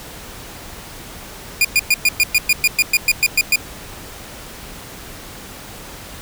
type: tone bursts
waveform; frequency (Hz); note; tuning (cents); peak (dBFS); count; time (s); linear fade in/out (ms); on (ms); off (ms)
sawtooth; 2428; D#7; -43; -7; 14; 1.61-3.558; 2; 37; 110
effects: pink hiss -35 dBFS RMS until 6.21 s